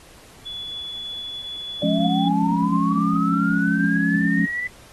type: tone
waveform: sine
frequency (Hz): 3420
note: A7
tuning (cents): -50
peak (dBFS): -29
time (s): 0.45-2.29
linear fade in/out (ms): 20
type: linear sweep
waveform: sine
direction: up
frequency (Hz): 585 to 1993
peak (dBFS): -23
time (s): 1.82-4.67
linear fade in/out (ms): 2
type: chord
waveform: sine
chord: Db major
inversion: first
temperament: equal with one note detuned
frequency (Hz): 174.61 / 209.1 / 277.2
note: F3 / Ab3 / Db4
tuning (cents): 0 / +12 / 0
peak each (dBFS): -22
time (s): 1.83-4.46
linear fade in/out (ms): 5
effects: pink hiss -48 dBFS RMS until 4.92 s + AAC 32 kbps